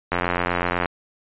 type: click train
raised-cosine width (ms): 0.5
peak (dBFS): -6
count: 66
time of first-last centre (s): 0.12-0.858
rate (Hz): 88.1
effects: resampled to 8000 Hz